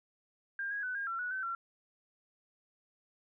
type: tone with pitch steps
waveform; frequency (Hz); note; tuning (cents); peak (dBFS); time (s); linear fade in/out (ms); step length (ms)
sine; 1600 / 1651 / 1500 / 1617 / 1355 / 1469 / 1531 / 1363; G6 / G#6 / F#6 / G#6 / E6 / F#6 / G6 / F6; +35 / -11 / +23 / -47 / +47 / -13 / -41 / -43; -34; 0.59-1.55; 2; 120
effects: none